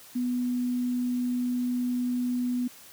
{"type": "tone", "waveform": "sine", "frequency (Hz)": 246.9, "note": "B3", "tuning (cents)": 0, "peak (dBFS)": -25, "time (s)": [0.15, 2.68], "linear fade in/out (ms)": 10, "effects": ["white hiss -50 dBFS RMS until 2.92 s", "high-pass 60 Hz 12 dB/octave"]}